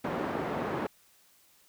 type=band-pass noise; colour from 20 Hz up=pink; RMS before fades=-33 dBFS; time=0.04-0.87 s; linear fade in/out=5 ms; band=210 to 1200 Hz; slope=12 dB/octave; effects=white hiss -63 dBFS RMS until 1.68 s